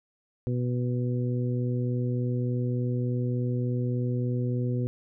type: harmonic tone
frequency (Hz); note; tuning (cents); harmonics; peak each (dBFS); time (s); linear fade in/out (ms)
123.4; B2; -1; 1 / 2 / 3 / 4; -26 / -32 / -36 / -38; 0.47-4.87; 0
effects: none